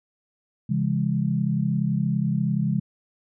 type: tone cluster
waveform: sine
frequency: 135.6 / 167.5 / 204.7 Hz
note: C#3 / E3 / G#3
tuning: -38 / +28 / -25 cents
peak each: -25 dBFS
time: 0.69-2.8 s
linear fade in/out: 10 ms
effects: none